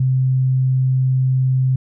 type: tone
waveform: sine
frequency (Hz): 130.2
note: C3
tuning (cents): -8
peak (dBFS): -13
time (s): 0-1.76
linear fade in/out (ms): 5
effects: none